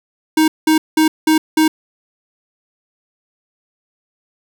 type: tone bursts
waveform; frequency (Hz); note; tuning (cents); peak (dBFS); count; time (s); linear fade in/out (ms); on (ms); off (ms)
square; 314.1; D#4; +16; -10; 5; 0.37-1.68; 5; 110; 190
effects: none